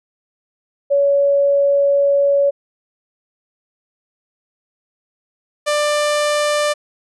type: tone pair in turn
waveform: sine / sawtooth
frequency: 563 / 593 Hz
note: C#5 / D5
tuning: +27 / +17 cents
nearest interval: minor second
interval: 90 cents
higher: second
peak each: -11 dBFS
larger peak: neither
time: 0.9-2.51 / 5.66-6.74 s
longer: first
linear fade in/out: 20 ms
effects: resampled to 24000 Hz